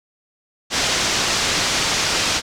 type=low-pass noise; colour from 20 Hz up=white; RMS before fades=-20 dBFS; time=0.7-2.42 s; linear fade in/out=50 ms; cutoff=6400 Hz; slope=24 dB/octave; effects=none